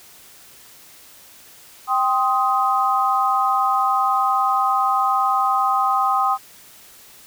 sine chord, C minor, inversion second, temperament equal with one note detuned, 784 / 1046.5 / 1253.9 Hz, G5 / C6 / Eb6, 0 / 0 / +13 cents, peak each -20 / -22 / -19 dBFS, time 1.87-6.38 s, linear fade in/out 50 ms, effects white hiss -46 dBFS RMS until 7.26 s

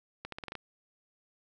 accelerating click train, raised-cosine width 0.3 ms, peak -23 dBFS, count 7, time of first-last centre 0.25-0.553 s, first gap 73 ms, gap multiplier 0.85, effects none

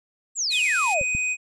sine exponential sweep, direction down, 7900 to 490 Hz, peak -22 dBFS, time 0.35-1.04 s, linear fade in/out 50 ms
white high-pass noise, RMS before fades -34 dBFS, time 0.5-0.95 s, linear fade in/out 20 ms, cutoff 1900 Hz, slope 96 dB/octave
square tone, 2500 Hz, D#7, 8 cents sharp, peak -23 dBFS, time 0.5-1.37 s, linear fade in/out 50 ms
clicks, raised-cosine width 5 ms, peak -23 / -18 dBFS, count 2, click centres 1.013 / 1.15 s
effects resampled to 24000 Hz

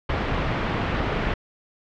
pink low-pass noise, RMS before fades -25 dBFS, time 0.09-1.34 s, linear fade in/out 5 ms, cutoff 2500 Hz, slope 12 dB/octave, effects low-pass 4000 Hz 12 dB/octave

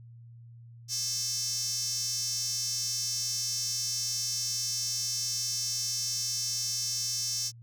square tone with high-pass filter, 238.8 Hz, A#3, 42 cents sharp, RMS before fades -32 dBFS, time 0.88-7.52 s, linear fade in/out 50 ms, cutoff 5700 Hz, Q 7.4, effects added 117 Hz sine -47 dBFS peak until 7.62 s

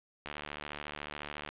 click train, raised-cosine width 0.3 ms, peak -23 dBFS, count 92, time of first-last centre 0.26-1.49 s, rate 74 Hz, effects resampled to 8000 Hz + 9-bit

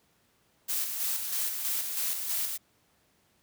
blue noise with tremolo, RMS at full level -30 dBFS, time 0.68-2.58 s, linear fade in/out 20 ms, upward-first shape square, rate 3.1 Hz, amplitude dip 40%, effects pink hiss -68 dBFS RMS until 3.42 s + high-pass 80 Hz 12 dB/octave

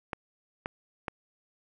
clicks, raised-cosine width 0.5 ms, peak -17 dBFS, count 3, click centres 0.132 / 0.659 / 1.082 s, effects none

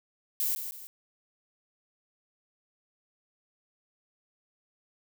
violet noise with echo, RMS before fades -29 dBFS, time 0.4-0.55 s, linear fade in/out 0 ms, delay 160 ms, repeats 2, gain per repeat -8 dB, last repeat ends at 0.87 s, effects none

